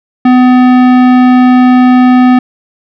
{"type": "tone with tanh clipping", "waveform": "sine", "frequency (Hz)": 251.6, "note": "B3", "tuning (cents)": 32, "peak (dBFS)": -4, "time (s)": [0.25, 2.39], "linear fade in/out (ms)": 5, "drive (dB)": 17, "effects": []}